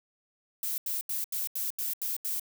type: noise bursts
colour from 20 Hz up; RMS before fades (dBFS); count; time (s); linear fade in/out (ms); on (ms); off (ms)
violet; -32; 8; 0.63-2.397; 2; 150; 81
effects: none